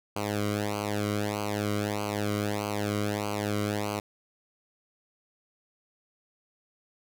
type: tone with flanger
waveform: sawtooth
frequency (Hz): 103.83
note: G#2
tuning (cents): 0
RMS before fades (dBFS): -30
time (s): 0.16-4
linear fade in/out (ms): 5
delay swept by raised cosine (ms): 0.55 to 1.17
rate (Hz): 1.6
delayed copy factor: -1
effects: none